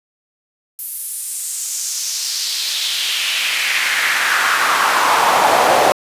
brown noise with high-pass filter sweep, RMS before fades -17 dBFS, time 0.79-5.92 s, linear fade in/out 0 ms, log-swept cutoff 12000 to 620 Hz, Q 2.5, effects resampled to 32000 Hz

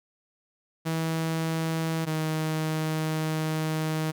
sawtooth tone pair in turn, 161.9 / 157.2 Hz, E3 / D#3, -31 / +18 cents, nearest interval minor second, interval 51 cents, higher first, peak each -22 dBFS, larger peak neither, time 0.85-2.06 / 2.06-4.12 s, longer second, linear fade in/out 20 ms, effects none

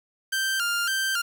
sawtooth tone with vibrato, 1480 Hz, F#6, in tune, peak -20 dBFS, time 0.32-1.22 s, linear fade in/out 10 ms, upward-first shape square, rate 1.8 Hz, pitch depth 96 cents each way, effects 8-bit

